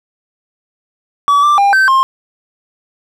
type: tone with pitch steps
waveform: triangle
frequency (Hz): 1143 / 1178 / 801 / 1547 / 1062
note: D6 / D6 / G5 / G6 / C6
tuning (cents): -47 / +5 / +37 / -23 / +25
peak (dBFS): -5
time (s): 1.28-2.03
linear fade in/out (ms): 0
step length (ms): 150
effects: none